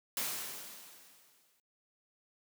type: noise with exponential decay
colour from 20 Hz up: white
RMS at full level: -34 dBFS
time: 0.17-1.6 s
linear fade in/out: 2 ms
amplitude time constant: 310 ms
effects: noise-tail reverb RT60 0.2 s tail -26 dB re dry + high-pass 150 Hz 12 dB/octave